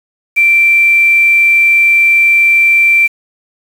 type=tone with quantisation; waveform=sine; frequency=2349 Hz; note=D7; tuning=in tune; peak=-5 dBFS; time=0.36-3.08 s; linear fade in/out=20 ms; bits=5; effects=none